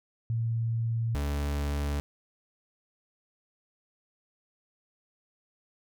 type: tone pair in turn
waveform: sine / 40% pulse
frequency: 114.7 / 72.01 Hz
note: A#2 / D2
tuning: -28 / -33 cents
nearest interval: minor sixth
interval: 805 cents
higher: first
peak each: -26 / -27 dBFS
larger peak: first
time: 0.3-1.15 / 1.15-2 s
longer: neither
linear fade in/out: 0 ms
effects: none